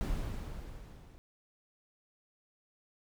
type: noise with level ramp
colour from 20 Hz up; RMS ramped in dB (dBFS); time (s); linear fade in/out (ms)
brown; -33 to -54; 0.01-1.18; 0
effects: none